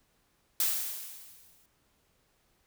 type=noise with exponential decay; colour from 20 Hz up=blue; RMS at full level=-26 dBFS; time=0.6-1.66 s; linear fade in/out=2 ms; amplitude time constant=230 ms; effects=pink hiss -71 dBFS RMS until 2.66 s